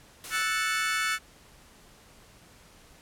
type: noise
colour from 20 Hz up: white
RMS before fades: -40 dBFS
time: 0.24-0.42 s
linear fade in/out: 0 ms
type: chord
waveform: 35% pulse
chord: F# minor seventh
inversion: third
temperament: equal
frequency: 1318.5 / 1480 / 1760 / 2217 Hz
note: E6 / F#6 / A6 / C#7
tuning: 0 / 0 / 0 / 0 cents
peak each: -30 dBFS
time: 0.3-1.19 s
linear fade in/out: 50 ms
effects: pink hiss -55 dBFS RMS until 3.01 s + low-pass 12000 Hz 12 dB/octave